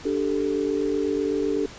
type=chord; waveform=sine; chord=D suspended fourth; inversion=none; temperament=equal; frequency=293.7 / 392 / 440 Hz; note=D4 / G4 / A4; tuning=0 / 0 / 0 cents; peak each=-26 dBFS; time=0.05-1.66 s; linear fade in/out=5 ms; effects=pink hiss -42 dBFS RMS until 1.78 s + resampled to 16000 Hz